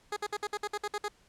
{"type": "tone bursts", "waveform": "15% pulse", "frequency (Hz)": 415.3, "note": "G#4", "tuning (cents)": 0, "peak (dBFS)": -25, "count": 10, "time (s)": [0.12, 1.083], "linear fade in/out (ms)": 5, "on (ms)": 45, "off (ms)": 57, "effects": ["pink hiss -64 dBFS RMS until 1.28 s", "low-pass 9000 Hz 12 dB/octave"]}